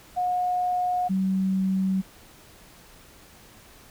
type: tone pair in turn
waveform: sine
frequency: 723 / 190.12 Hz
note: F#5 / F#3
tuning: -40 / +47 cents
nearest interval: octave + major seventh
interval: 2313 cents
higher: first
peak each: -22 / -21 dBFS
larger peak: second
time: 0.16-1.09 / 1.09-2.02 s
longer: neither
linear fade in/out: 20 ms
effects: pink hiss -51 dBFS RMS until 3.9 s